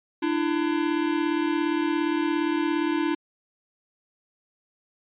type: tone pair together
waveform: square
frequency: 298.8 / 336.1 Hz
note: D4 / E4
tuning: +30 / +34 cents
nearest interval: major second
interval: 204 cents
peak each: -26 dBFS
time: 0.22-3.15 s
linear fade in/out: 10 ms
effects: resampled to 8000 Hz